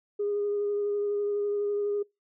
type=tone with vibrato; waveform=sine; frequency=410 Hz; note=G#4; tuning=22 cents flat; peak=-25 dBFS; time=0.19-2.03 s; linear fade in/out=10 ms; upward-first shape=sine; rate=12 Hz; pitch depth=14 cents each way; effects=noise-tail reverb RT60 0.2 s tail -25 dB re dry + tanh soft clip ceiling -21 dBFS